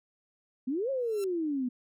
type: exponential two-way sweep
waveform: sine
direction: up then down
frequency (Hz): 241.4 to 554.4 to 241.4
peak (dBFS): -28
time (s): 0.67-1.69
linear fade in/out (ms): 10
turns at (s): 0.9
type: tone with exponential growth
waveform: 5% pulse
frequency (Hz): 1349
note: E6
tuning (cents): +40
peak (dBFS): -29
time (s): 0.98-1.24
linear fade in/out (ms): 0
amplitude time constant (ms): 55
effects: none